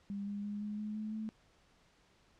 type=tone with pitch steps; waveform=sine; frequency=200.5 / 203.3 / 206.1 / 209 / 211.9 / 214.9 / 217.9 Hz; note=G3 / G#3 / G#3 / G#3 / G#3 / A3 / A3; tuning=+39 / -37 / -13 / +11 / +35 / -41 / -17 cents; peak=-37 dBFS; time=0.1-1.29 s; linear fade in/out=0 ms; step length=170 ms; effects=pink hiss -68 dBFS RMS until 2.39 s + low-pass 6000 Hz 12 dB/octave